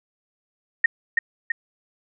sine tone with echo, 1855 Hz, A#6, 9 cents flat, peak -11 dBFS, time 0.84-0.86 s, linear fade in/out 5 ms, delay 330 ms, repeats 2, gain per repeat -4 dB, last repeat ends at 1.52 s, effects none

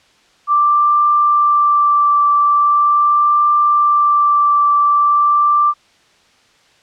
sine tone with vibrato, 1174.7 Hz, D6, in tune, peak -9 dBFS, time 0.47-5.74 s, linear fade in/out 50 ms, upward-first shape triangle, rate 0.41 Hz, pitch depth 13 cents each way, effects white hiss -52 dBFS RMS until 6.82 s + low-pass 5000 Hz 12 dB/octave

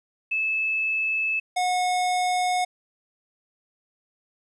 sine / square tone pair in turn, 2612 / 727.1 Hz, E7 / F#5, -17 / -30 cents, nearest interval octave + minor seventh, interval 2213 cents, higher first, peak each -22 dBFS, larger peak neither, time 0.31-1.4 / 1.56-2.65 s, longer neither, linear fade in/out 10 ms, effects resampled to 24000 Hz + 10-bit

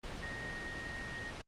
sine tone in noise, 1864.7 Hz, A#6, in tune, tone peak -42 dBFS, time 0.22-1.31 s, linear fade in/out 10 ms, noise pink, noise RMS -43 dBFS, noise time 0.03-1.42 s, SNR -2 dB, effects low-pass 5000 Hz 12 dB/octave + Opus 32 kbps

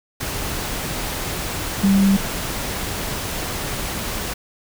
sine tone in noise, 196 Hz, G3, in tune, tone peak -12 dBFS, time 1.83-2.17 s, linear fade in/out 10 ms, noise pink, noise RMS -26 dBFS, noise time 0.2-4.34 s, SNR +11 dB, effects none

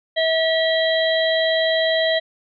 harmonic tone with a mistuned harmonic, 646 Hz, E5, 35 cents flat, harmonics 1 / 3 / 5 / 6, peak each -18 / -23 / -25 / -26 dBFS, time 0.16-2.2 s, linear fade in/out 20 ms, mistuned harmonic 6, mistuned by +24 cents, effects none

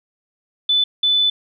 sine tone bursts at uneven times, 3499 Hz, A7, 10 cents flat, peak -13 dBFS, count 2, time 0.69-0.84 / 1.03-1.3 s, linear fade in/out 5 ms, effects none

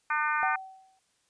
harmonic tone, 301.6 Hz, D4, 46 cents sharp, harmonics 3 / 4 / 5 / 6 / 7 / 8, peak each -32 / -30 / -30 / -35 / -38 / -38 dBFS, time 0.1-0.56 s, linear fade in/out 5 ms
sine tone with exponential decay, 762 Hz, G5, 49 cents flat, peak -26 dBFS, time 0.43-0.99 s, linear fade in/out 0 ms, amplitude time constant 120 ms
effects white hiss -71 dBFS RMS until 1.29 s + resampled to 22050 Hz

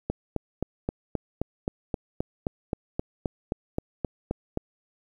click train, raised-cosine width 2 ms, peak -13 dBFS, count 18, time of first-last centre 0.1-4.574 s, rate 3.8 Hz, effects 9-bit

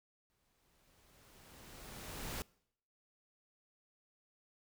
pink noise with exponential growth, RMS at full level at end -41 dBFS, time 0.3-2.42 s, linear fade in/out 0 ms, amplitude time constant 460 ms, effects noise-tail reverb RT60 0.7 s tail -24 dB re dry

